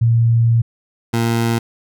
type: tone pair in turn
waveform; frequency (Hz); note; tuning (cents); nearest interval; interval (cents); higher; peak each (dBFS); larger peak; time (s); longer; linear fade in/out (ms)
sine / 20% pulse; 115.9 / 115.9; A#2 / A#2; -10 / -10; unison; 0; neither; -10; neither; 0.01-0.62 / 1.13-1.59; first; 10
effects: none